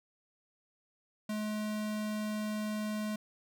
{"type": "tone", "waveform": "square", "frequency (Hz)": 212.8, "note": "G#3", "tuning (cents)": 42, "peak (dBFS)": -34, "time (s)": [1.29, 3.16], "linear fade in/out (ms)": 5, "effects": []}